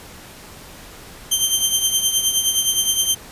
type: tone with tremolo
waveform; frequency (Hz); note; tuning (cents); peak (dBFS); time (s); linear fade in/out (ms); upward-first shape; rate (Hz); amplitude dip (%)
15% pulse; 3136; G7; 0; -6; 1.31-3.15; 10; triangle; 9.6; 70
effects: pink hiss -40 dBFS RMS until 3.31 s + resampled to 32000 Hz